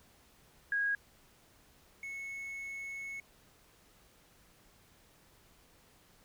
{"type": "tone pair in turn", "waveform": ["sine", "triangle"], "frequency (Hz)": [1643, 2198], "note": ["G#6", "C#7"], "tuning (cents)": [-19, -15], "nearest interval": "perfect fourth", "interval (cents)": 504, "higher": "second", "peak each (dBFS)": [-29, -38], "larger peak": "first", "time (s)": [[0.72, 0.95], [2.03, 3.2]], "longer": "second", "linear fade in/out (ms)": 2, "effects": ["pink hiss -64 dBFS RMS until 6.24 s"]}